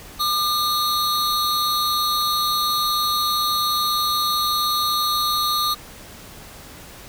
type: tone cluster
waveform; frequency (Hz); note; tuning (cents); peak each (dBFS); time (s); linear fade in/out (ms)
square; 1201 / 3836 / 4291; D6 / A#7 / C8; +38 / +49 / +43; -22 / -26 / -25; 0.19-5.75; 20
effects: pink hiss -41 dBFS RMS until 7.08 s